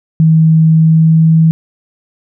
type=tone with pitch glide; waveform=sine; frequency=160 to 161.49 Hz; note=D#3 to E3; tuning=+49 to -35 cents; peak=-4 dBFS; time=0.2-1.51 s; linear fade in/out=0 ms; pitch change=+16 cents; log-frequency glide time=0.67-1.35 s; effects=none